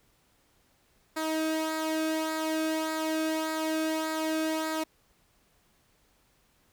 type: tone with flanger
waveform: sawtooth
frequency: 316.4 Hz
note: D#4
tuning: 29 cents sharp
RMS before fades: -30 dBFS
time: 1.16-4.84 s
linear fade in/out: 10 ms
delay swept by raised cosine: 0.33 to 1.01 ms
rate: 1.7 Hz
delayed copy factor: -0.55
effects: pink hiss -67 dBFS RMS until 6.72 s